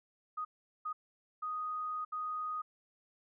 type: tone bursts at uneven times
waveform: sine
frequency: 1244.5 Hz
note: D#6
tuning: in tune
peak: -35 dBFS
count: 4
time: 0.37-0.45 / 0.85-0.93 / 1.42-2.05 / 2.12-2.62 s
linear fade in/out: 10 ms
effects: none